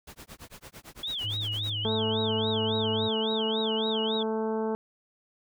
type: noise with tremolo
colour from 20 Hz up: pink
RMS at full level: -44 dBFS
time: 0.07-1.7 s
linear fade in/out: 5 ms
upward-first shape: sine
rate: 8.9 Hz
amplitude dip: 100%
type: tone with vibrato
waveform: sine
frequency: 3322 Hz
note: G#7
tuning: in tune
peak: -30 dBFS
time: 1.03-4.23 s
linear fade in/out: 5 ms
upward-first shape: sine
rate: 3.6 Hz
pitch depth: 250 cents each way
type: tone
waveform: triangle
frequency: 104.7 Hz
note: G#2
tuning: 15 cents sharp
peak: -31 dBFS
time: 1.23-3.09 s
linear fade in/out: 20 ms
type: harmonic tone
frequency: 220 Hz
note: A3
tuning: in tune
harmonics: 1 / 2 / 3 / 4 / 5 / 6 / 7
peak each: -31 / -29 / -39 / -36 / -45 / -49 / -50 dBFS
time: 1.85-4.75 s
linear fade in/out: 0 ms
effects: none